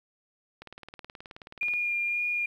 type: click train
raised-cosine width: 0.3 ms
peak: -27 dBFS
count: 22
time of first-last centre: 0.62-1.737 s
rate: 18.8 Hz
type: tone with vibrato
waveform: sine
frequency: 2417 Hz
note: D7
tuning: 49 cents sharp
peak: -26 dBFS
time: 1.61-2.46 s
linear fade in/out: 5 ms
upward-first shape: sine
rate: 1.9 Hz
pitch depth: 13 cents each way
effects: 10-bit